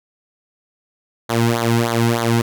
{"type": "tone with flanger", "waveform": "sawtooth", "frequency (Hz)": 116.54, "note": "A#2", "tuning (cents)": 0, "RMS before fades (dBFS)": -17, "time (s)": [1.29, 2.42], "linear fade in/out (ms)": 10, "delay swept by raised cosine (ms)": [0.37, 1.77], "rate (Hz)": 3.3, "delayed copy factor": -0.9, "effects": []}